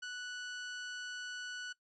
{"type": "tone", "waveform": "sawtooth", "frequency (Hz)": 1480, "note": "F#6", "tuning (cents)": 0, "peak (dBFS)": -37, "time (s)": [0.02, 1.73], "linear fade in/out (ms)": 10, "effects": ["noise-tail reverb RT60 0.1 s tail -20 dB re dry", "resampled to 16000 Hz"]}